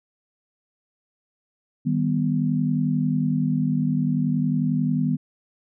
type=chord; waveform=sine; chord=Eb augmented; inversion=none; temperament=equal; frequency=155.56 / 196 / 246.9 Hz; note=Eb3 / G3 / B3; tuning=0 / 0 / 0 cents; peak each=-23 / -26 / -23 dBFS; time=1.85-5.17 s; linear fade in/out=20 ms; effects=none